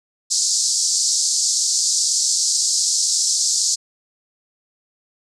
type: band-pass noise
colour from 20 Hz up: white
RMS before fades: -19 dBFS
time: 0.3-3.76 s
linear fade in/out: 20 ms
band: 4500 to 8000 Hz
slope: 48 dB/octave
effects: none